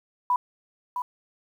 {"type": "tone with echo", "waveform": "sine", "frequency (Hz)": 987.8, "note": "B5", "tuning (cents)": 0, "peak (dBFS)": -19, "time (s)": [0.3, 0.36], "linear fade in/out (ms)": 2, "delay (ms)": 660, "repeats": 1, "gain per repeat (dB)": -7, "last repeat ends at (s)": 1.02, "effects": ["9-bit"]}